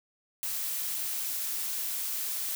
blue noise, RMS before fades -33 dBFS, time 0.43-2.55 s, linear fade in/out 0 ms, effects none

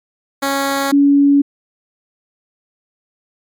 10% pulse / sine tone pair in turn, 275.9 / 282.7 Hz, C#4 / C#4, -8 / +34 cents, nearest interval unison, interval 42 cents, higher second, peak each -7 dBFS, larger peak neither, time 0.42-0.92 / 0.92-1.42 s, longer neither, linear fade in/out 10 ms, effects MP3 96 kbps

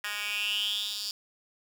10% pulse tone with high-pass filter sweep, 206.9 Hz, G#3, 6 cents flat, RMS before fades -32 dBFS, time 0.04-1.11 s, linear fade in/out 2 ms, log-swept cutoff 1900 to 4600 Hz, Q 7.5, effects 8-bit

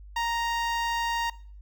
sawtooth tone with notch filter, 932.3 Hz, A#5, in tune, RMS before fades -28 dBFS, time 0.16-1.3 s, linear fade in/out 5 ms, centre 11000 Hz, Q 0.5, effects noise-tail reverb RT60 0.5 s tail -21 dB re dry + added 50 Hz sine -43 dBFS peak until 1.61 s

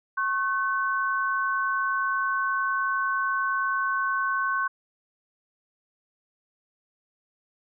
sine tone pair together, 1090.3 / 1519 Hz, C#6 / F#6, -29 / +45 cents, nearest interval tritone, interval 574 cents, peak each -26 dBFS, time 0.17-4.68 s, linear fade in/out 10 ms, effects none

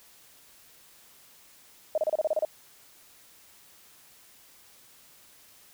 sine tone bursts, 622.3 Hz, D#5, in tune, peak -22 dBFS, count 9, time 1.95-2.45 s, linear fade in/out 2 ms, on 28 ms, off 31 ms, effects white hiss -56 dBFS RMS until 5.73 s

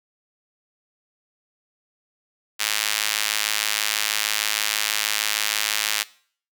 sawtooth tone with high-pass filter, 106.3 Hz, G#2, 41 cents sharp, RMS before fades -24 dBFS, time 2.59-6.04 s, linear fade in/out 20 ms, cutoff 2400 Hz, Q 0.79, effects noise-tail reverb RT60 0.5 s tail -20 dB re dry

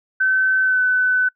sine tone with pitch glide, 1530 to 1506.3 Hz, G6 to F#6, -42 to +31 cents, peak -14 dBFS, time 0.2-1.29 s, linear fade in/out 10 ms, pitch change -27 cents, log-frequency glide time 0.62-0.81 s, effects noise-tail reverb RT60 0.1 s tail -25 dB re dry

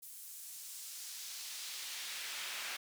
brown noise with high-pass filter sweep, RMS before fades -45 dBFS, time 0.02-2.77 s, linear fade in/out 10 ms, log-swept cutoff 11000 to 2000 Hz, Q 0.9, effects none

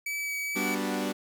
45% pulse tone with vibrato, 2286 Hz, D7, 47 cents flat, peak -30 dBFS, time 0.06-0.75 s, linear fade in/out 5 ms, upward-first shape sine, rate 2.3 Hz, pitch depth 10 cents each way
sawtooth chord, G major seventh, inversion none, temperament equal with one note detuned, 196 / 245.4 / 293.7 / 370 Hz, G3 / B3 / D4 / F#4, 0 / -11 / 0 / 0 cents, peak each -29 / -30 / -29 / -33 dBFS, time 0.55-1.13 s, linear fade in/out 20 ms
effects none

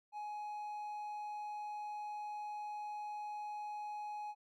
triangle tone, 838 Hz, G#5, 15 cents sharp, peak -39 dBFS, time 0.12-4.35 s, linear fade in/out 50 ms, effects none

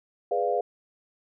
sine chord, G# diminished seventh, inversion none, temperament equal, 415.3 / 493.9 / 587.3 / 698.5 Hz, G#4 / B4 / D5 / F5, 0 / 0 / 0 / 0 cents, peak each -29 / -28 / -31 / -27 dBFS, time 0.31-0.61 s, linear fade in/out 5 ms, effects none

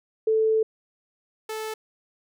sine / sawtooth tone pair in turn, 440 / 436.7 Hz, A4 / A4, 0 / -13 cents, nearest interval unison, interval 13 cents, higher first, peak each -18 / -26 dBFS, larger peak first, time 0.27-0.63 / 1.49-1.74 s, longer first, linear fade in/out 5 ms, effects none

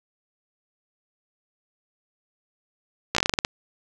slowing click train, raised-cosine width 0.2 ms, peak -3 dBFS, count 10, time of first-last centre 3.15-3.449 s, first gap 15 ms, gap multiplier 1.19, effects none

